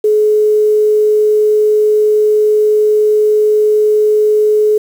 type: tone with quantisation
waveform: sine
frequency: 425.3 Hz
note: G#4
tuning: 41 cents sharp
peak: -7 dBFS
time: 0.04-4.78 s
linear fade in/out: 5 ms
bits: 6
effects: none